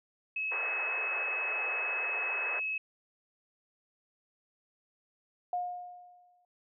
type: tone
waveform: sine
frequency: 2577 Hz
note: E7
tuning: 40 cents flat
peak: -31 dBFS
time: 0.36-2.78 s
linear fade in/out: 5 ms
type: band-pass noise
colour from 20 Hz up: white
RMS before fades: -40 dBFS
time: 0.51-2.6 s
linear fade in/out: 10 ms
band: 400 to 2100 Hz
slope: 48 dB/octave
type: tone with exponential decay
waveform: sine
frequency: 715 Hz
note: F5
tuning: 41 cents sharp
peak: -28 dBFS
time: 5.53-6.45 s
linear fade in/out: 2 ms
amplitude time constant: 200 ms
effects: none